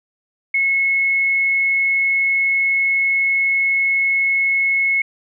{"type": "tone", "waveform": "sine", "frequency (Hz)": 2184, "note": "C#7", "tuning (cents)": -26, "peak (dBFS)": -14, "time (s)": [0.54, 5.02], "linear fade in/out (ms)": 5, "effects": []}